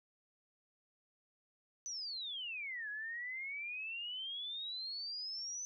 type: exponential two-way sweep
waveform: sine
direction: down then up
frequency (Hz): 6100 to 1661.2 to 6100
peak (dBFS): -40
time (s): 1.86-5.65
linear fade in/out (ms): 0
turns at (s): 2.89
effects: none